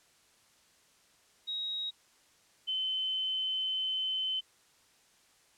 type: tone pair in turn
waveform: sine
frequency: 3797 / 3058 Hz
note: A#7 / G7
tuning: +31 / -44 cents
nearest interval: major third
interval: 375 cents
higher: first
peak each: -33 / -30 dBFS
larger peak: second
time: 1.47-1.91 / 2.67-4.41 s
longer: second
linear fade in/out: 20 ms
effects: white hiss -65 dBFS RMS until 5.57 s + low-pass 9000 Hz 12 dB/octave